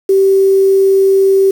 sine tone with quantisation, 387.7 Hz, G4, 19 cents flat, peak -6 dBFS, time 0.09-1.51 s, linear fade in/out 5 ms, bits 5, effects none

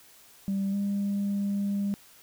sine tone pair in turn, 196 / 200.7 Hz, G3 / G3, 0 / +41 cents, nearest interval unison, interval 41 cents, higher second, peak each -24 dBFS, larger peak neither, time 0.48-0.73 / 0.73-1.94 s, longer second, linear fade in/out 0 ms, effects tanh soft clip ceiling -23 dBFS + white hiss -55 dBFS RMS until 2.22 s

